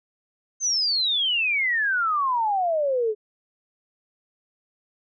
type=exponential sweep; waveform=sine; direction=down; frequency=6330 to 415.3 Hz; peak=-20 dBFS; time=0.6-3.15 s; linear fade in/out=50 ms; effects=none